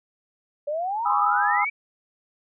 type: exponential sweep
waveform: sine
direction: up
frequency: 568 to 2347 Hz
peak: -24 dBFS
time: 0.67-1.7 s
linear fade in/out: 10 ms
type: chord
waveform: sine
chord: E major seventh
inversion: first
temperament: just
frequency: 824.1 / 988.9 / 1236.1 / 1318.5 Hz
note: G#5 / B5 / D#6 / E6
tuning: -14 / +2 / -12 / 0 cents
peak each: -23 / -26 / -26 / -27 dBFS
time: 1.05-1.65 s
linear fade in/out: 10 ms
effects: none